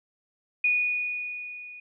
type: tone with level ramp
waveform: sine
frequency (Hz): 2464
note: D#7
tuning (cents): -17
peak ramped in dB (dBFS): -19 to -41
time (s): 0.64-1.8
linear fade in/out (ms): 5
effects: none